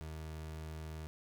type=tone; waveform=30% pulse; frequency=78.5 Hz; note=D#2; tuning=16 cents sharp; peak=-40 dBFS; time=0.01-1.07 s; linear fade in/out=0 ms; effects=none